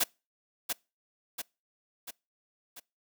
white noise with echo, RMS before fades -26 dBFS, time 0-0.04 s, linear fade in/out 10 ms, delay 690 ms, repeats 4, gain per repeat -5 dB, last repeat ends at 2.8 s, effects noise-tail reverb RT60 0.3 s tail -26 dB re dry + high-pass 150 Hz 12 dB/octave

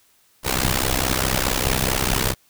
pink noise with amplitude modulation, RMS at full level -17 dBFS, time 0.43-2.35 s, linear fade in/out 50 ms, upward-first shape sine, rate 64.7 Hz, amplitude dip 95%, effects white hiss -59 dBFS RMS until 2.49 s

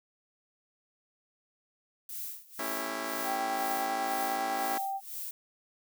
violet noise with tremolo, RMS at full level -38 dBFS, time 2.09-5.31 s, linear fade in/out 2 ms, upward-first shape sine, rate 2 Hz, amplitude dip 90%
10% pulse chord, A dominant seventh, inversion none, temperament just, 220 / 275 / 330 / 396 Hz, A3 / C#4 / E4 / G4, 0 / -14 / +2 / +18 cents, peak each -35 / -30 / -31 / -34 dBFS, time 2.59-4.78 s, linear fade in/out 2 ms
sine tone, 782 Hz, G5, 4 cents flat, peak -31 dBFS, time 3.23-5.01 s, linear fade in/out 50 ms
effects none

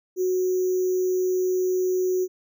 sine tone with sample-and-hold, 368 Hz, F#4, 9 cents flat, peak -20 dBFS, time 0.16-2.28 s, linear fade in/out 50 ms, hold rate 6300 Hz, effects none

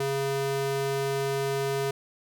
square tone with high-pass filter, 137.6 Hz, C#3, 12 cents flat, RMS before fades -28 dBFS, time 0-1.91 s, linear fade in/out 5 ms, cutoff 280 Hz, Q 3.6, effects none

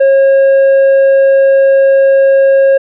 triangle tone with tanh clipping, 543 Hz, C#5, 36 cents flat, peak -5 dBFS, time 0-2.78 s, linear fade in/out 10 ms, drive 9 dB, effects none

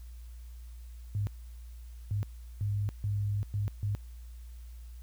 sine tone bursts at uneven times, 102.4 Hz, G#2, 24 cents flat, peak -28 dBFS, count 6, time 1.15-1.27 / 2.11-2.23 / 2.61-2.89 / 3.04-3.43 / 3.54-3.68 / 3.83-3.95 s, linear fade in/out 0 ms, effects added 59 Hz sine -43 dBFS peak until 5.02 s + white hiss -64 dBFS RMS until 5.02 s

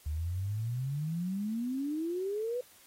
sine exponential sweep, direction up, 73 to 505 Hz, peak -31 dBFS, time 0.06-2.61 s, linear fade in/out 5 ms, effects white hiss -59 dBFS RMS until 2.86 s + AAC 48 kbps

